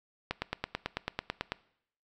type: click train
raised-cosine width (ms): 0.3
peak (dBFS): -15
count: 12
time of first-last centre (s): 0.31-1.52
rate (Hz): 9.09
effects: noise-tail reverb RT60 0.7 s tail -21 dB re dry